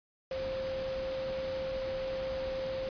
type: tone in noise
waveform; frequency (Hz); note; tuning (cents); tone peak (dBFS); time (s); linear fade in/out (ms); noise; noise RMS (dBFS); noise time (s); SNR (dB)
sine; 528; C5; +16; -33; 0.31-2.89; 2; pink; -43; 0.31-2.89; +7
effects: resampled to 11025 Hz